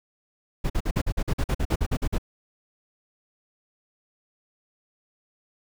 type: noise bursts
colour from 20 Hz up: brown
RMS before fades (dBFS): -23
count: 15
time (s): 0.64-2.183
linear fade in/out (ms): 10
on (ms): 59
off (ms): 47
effects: none